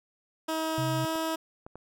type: tone with pitch glide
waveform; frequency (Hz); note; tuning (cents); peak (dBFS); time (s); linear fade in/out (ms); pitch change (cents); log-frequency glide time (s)
15% pulse; 319.1 to 322.1; D#4 to E4; +44 to -40; -22; 0.48-1.36; 10; +16; 1-1.11
type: tone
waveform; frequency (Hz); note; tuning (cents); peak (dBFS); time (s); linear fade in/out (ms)
sine; 130.81; C3; 0; -29; 0.78-1.05; 0
type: clicks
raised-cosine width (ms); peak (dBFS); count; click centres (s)
1; -29; 3; 1.156 / 1.665 / 1.756
effects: none